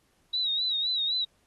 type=tone with vibrato; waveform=sine; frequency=3853 Hz; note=B7; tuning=44 cents flat; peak=-25 dBFS; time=0.33-1.25 s; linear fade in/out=10 ms; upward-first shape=sine; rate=3.9 Hz; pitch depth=78 cents each way; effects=pink hiss -69 dBFS RMS until 1.46 s + AAC 32 kbps

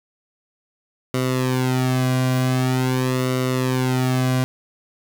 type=tone with flanger; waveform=sawtooth; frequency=128.4 Hz; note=C3; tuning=32 cents flat; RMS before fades=-20 dBFS; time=1.14-4.44 s; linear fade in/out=0 ms; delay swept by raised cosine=1.2 to 2.3 ms; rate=0.45 Hz; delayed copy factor=-0.8; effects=none

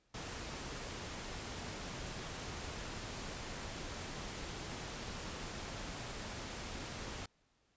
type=noise; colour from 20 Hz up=pink; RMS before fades=-44 dBFS; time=0.14-7.26 s; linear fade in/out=5 ms; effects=pink hiss -75 dBFS RMS until 7.76 s + resampled to 16000 Hz

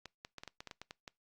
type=clicks; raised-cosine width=0.2 ms; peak=-28 dBFS; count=11; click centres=0.057 / 0.249 / 0.383 / 0.435 / 0.477 / 0.605 / 0.673 / 0.712 / 0.816 / 0.909 / 1.078 s; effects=noise-tail reverb RT60 0.2 s tail -24 dB re dry + Opus 48 kbps

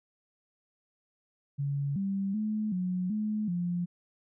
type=tone with pitch steps; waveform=sine; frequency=141.1 / 195.8 / 214.3 / 182.1 / 213.2 / 175.3 Hz; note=C#3 / G3 / A3 / F#3 / G#3 / F3; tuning=+31 / -2 / -45 / -27 / +46 / +7 cents; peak=-28 dBFS; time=1.58-3.86 s; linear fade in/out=20 ms; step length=380 ms; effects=none

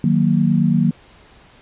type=chord; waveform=sine; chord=D# minor; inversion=none; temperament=equal; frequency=155.56 / 185 / 233.1 Hz; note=D#3 / F#3 / A#3; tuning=0 / 0 / 0 cents; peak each=-17 dBFS; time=0.04-0.91 s; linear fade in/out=2 ms; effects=pink hiss -48 dBFS RMS until 1.61 s + resampled to 8000 Hz

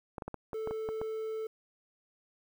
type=clicks; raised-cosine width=1 ms; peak=-24 dBFS; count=9; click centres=0.182 / 0.222 / 0.28 / 0.343 / 0.532 / 0.674 / 0.71 / 0.889 / 1.015 s
type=tone; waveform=triangle; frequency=440 Hz; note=A4; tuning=in tune; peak=-32 dBFS; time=0.54-1.47 s; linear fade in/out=5 ms
effects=10-bit

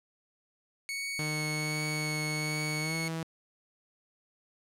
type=tone with vibrato; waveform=sawtooth; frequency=2217 Hz; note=C#7; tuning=in tune; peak=-30 dBFS; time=0.89-3.08 s; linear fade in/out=0 ms; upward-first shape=triangle; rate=1.3 Hz; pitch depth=13 cents each way
type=tone with pitch glide; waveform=sawtooth; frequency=152.7 to 162.72 Hz; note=D#3 to E3; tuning=-32 to -22 cents; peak=-29 dBFS; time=1.19-3.23 s; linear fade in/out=0 ms; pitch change=+110 cents; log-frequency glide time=2.8-2.95 s
effects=low-pass 12000 Hz 12 dB/octave

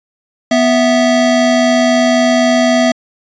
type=tone pair together; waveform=square; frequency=246.9 / 656.9 Hz; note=B3 / E5; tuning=0 / -6 cents; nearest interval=octave + perfect fourth; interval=1694 cents; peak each=-12 dBFS; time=0.51-2.92 s; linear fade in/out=5 ms; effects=resampled to 16000 Hz

